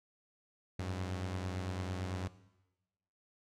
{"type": "beating tone pair", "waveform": "sawtooth", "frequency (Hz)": [91.5, 100.4], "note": ["F#2", "G2"], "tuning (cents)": [-19, 42], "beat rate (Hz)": 8.9, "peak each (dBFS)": [-33, -40], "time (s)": [0.79, 2.28], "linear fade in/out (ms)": 5, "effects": ["noise-tail reverb RT60 1.0 s tail -17 dB re dry", "low-pass 8000 Hz 12 dB/octave"]}